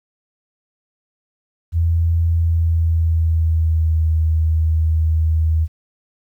sine tone with pitch glide, 83.4 to 79.77 Hz, E2 to D#2, +21 to +44 cents, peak -13 dBFS, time 1.72-5.68 s, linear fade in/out 50 ms, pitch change -77 cents, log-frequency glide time 2.32-4.08 s, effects 9-bit

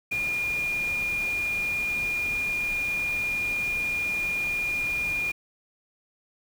sine tone in noise, 2423 Hz, D#7, 47 cents flat, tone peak -25 dBFS, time 0.11-5.32 s, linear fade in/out 10 ms, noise pink, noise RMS -40 dBFS, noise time 0.11-5.32 s, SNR +12 dB, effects none

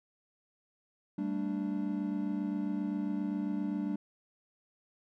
triangle chord, G suspended second, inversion none, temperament equal with one note detuned, 196 / 223.5 / 293.7 Hz, G3 / A3 / D4, 0 / +27 / 0 cents, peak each -33 / -36 / -33 dBFS, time 1.18-3.96 s, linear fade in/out 5 ms, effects none

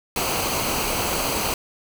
pink noise with comb filter, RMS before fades -24 dBFS, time 0.16-1.54 s, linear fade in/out 2 ms, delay 0.56 ms, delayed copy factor -0.55, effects none

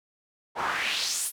pink noise with band-pass filter sweep, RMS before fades -29 dBFS, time 0.55-1.32 s, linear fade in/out 50 ms, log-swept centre 810 to 12000 Hz, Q 2.4, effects none

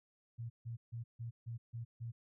sine tone bursts, 116.54 Hz, A#2, in tune, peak -40 dBFS, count 7, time 0.38-2.12 s, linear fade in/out 20 ms, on 120 ms, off 150 ms, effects none

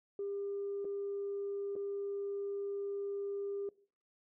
sine tone with dropouts, 400.5 Hz, G4, 37 cents sharp, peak -35 dBFS, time 0.19-3.69 s, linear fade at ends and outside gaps 2 ms, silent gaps 0.846-0.851 / 1.755-1.762 s, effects noise-tail reverb RT60 0.5 s tail -22 dB re dry + tanh soft clip ceiling -31 dBFS

